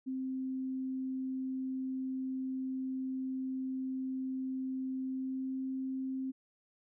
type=tone with pitch glide; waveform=sine; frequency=261.6 to 263.4 Hz; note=C4 to C4; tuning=0 to +12 cents; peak=-34 dBFS; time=0.06-6.32 s; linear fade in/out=20 ms; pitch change=+12 cents; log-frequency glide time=5.04-5.63 s; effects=none